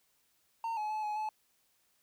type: tone with pitch steps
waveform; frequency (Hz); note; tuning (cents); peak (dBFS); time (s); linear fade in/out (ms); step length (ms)
triangle; 912 / 850 / 861 / 843 / 861; A#5 / G#5 / A5 / G#5 / A5; -38 / +40 / -38 / +26 / -38; -31; 0.64-1.29; 2; 130
effects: white hiss -73 dBFS RMS until 2.02 s